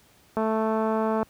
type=click train; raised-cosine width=1 ms; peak=-13 dBFS; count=190; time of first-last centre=0.37-1.229 s; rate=220 Hz; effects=pink hiss -58 dBFS RMS until 1.29 s + high-pass 60 Hz 12 dB/octave